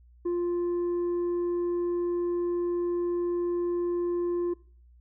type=tone with tanh clipping; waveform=sine; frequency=349.2 Hz; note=F4; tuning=in tune; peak=-26 dBFS; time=0.25-4.54 s; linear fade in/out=10 ms; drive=3 dB; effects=noise-tail reverb RT60 0.5 s tail -23 dB re dry + added 60 Hz sine -53 dBFS peak until 5 s